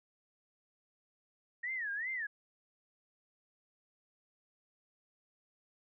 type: tone with vibrato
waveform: sine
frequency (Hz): 1837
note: A#6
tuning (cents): -26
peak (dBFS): -35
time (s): 1.63-2.27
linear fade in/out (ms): 10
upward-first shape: sine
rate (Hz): 2.6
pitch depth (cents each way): 230
effects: none